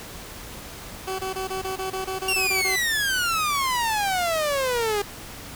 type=tone bursts; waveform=20% pulse; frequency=379.1 Hz; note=F#4; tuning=42 cents sharp; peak=-22 dBFS; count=12; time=1.07-2.763 s; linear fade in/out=10 ms; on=120 ms; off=23 ms
type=exponential sweep; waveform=sawtooth; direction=down; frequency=2811 to 400 Hz; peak=-18 dBFS; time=2.28-5.02 s; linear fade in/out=5 ms
effects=pink hiss -39 dBFS RMS until 5.55 s